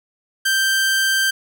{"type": "tone", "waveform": "sawtooth", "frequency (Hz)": 1568, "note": "G6", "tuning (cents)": 0, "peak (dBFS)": -12, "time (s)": [0.45, 1.31], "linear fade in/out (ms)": 10, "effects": []}